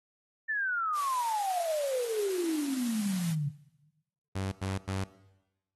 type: exponential sweep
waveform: sine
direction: down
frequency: 1800 to 138.59 Hz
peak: -28 dBFS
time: 0.48-3.5 s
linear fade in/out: 20 ms
type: high-pass noise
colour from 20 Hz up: white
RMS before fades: -42 dBFS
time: 0.93-3.36 s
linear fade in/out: 50 ms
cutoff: 520 Hz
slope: 48 dB/octave
type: tone bursts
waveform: sawtooth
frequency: 96 Hz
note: G2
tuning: 36 cents flat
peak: -27 dBFS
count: 3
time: 4.35-5.044 s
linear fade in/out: 10 ms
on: 170 ms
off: 92 ms
effects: noise-tail reverb RT60 1.0 s tail -18 dB re dry + AAC 32 kbps